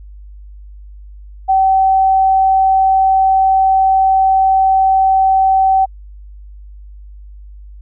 sine tone, 767 Hz, G5, 38 cents flat, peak -8 dBFS, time 1.48-5.86 s, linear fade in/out 20 ms, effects added 50 Hz sine -32 dBFS peak until 7.81 s

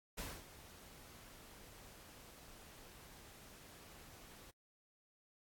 pink noise with ADSR envelope, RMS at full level -44 dBFS, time 0.17-4.51 s, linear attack 16 ms, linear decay 230 ms, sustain -14 dB, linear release 9 ms, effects AAC 64 kbps

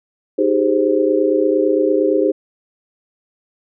sine chord, Ab major seventh, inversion second, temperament equal with one note detuned, 311.1 / 386.6 / 415.3 / 523.3 Hz, Eb4 / G4 / Ab4 / C5, 0 / -24 / 0 / 0 cents, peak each -18 dBFS, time 0.38-2.32 s, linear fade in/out 10 ms, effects none

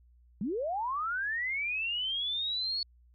sine linear sweep, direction up, 174.61 to 4425 Hz, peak -30 dBFS, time 0.41-2.83 s, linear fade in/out 2 ms, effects added 60 Hz sine -58 dBFS peak until 3.14 s + AAC 48 kbps

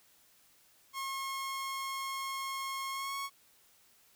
sawtooth tone with pitch glide, 1081 to 1103.7 Hz, C#6 to C#6, -44 to -8 cents, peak -32 dBFS, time 0.93-3.3 s, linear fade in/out 50 ms, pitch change +36 cents, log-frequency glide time 2.92-3.16 s, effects white hiss -65 dBFS RMS until 4.15 s

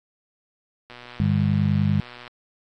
click train, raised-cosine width 0.3 ms, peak -25 dBFS, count 169, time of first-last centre 0.9-2.277 s, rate 122 Hz
harmonic tone, 50.2 Hz, G1, 42 cents sharp, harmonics 2 / 3 / 4, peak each -22 / -22 / -22 dBFS, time 1.2-2 s, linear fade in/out 0 ms
effects AAC 32 kbps

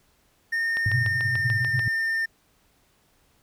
triangle tone with pitch glide, 1828 to 1807 Hz, A#6 to A6, -34 to +46 cents, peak -21 dBFS, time 0.52-2.26 s, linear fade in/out 10 ms, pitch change -20 cents, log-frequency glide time 0.88-1.57 s
click train, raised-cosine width 0.3 ms, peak -18 dBFS, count 8, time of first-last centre 0.77-1.793 s, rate 6.84 Hz
white band-pass noise, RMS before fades -28 dBFS, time 0.86-1.88 s, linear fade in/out 2 ms, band 100 to 130 Hz, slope 96 dB/octave
effects pink hiss -64 dBFS RMS until 3.42 s

